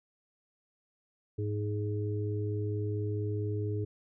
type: harmonic tone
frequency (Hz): 104.4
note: G#2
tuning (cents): +10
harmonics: 1 / 3 / 4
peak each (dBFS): -31 / -40 / -37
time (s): 1.38-3.85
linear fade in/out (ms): 10
effects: none